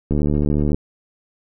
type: click train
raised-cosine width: 3 ms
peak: -7 dBFS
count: 48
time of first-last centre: 0.11-0.745 s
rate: 74 Hz
effects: none